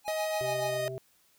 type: tone with tremolo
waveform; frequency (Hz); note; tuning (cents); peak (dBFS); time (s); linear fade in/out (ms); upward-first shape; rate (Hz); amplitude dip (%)
square; 830; G#5; -1; -33; 0.04-0.78; 50; sine; 7; 90
type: tone with pitch glide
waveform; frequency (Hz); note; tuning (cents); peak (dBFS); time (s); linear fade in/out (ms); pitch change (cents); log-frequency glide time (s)
45% pulse; 630 to 621; D#5 to D#5; +21 to -3; -30; 0.08-0.88; 0; -24; 0.41-0.5
type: harmonic tone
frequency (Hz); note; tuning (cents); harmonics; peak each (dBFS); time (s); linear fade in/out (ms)
130; C3; -11; 1 / 3 / 5; -40 / -38 / -41; 0.41-0.98; 0
effects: white hiss -66 dBFS RMS until 1.38 s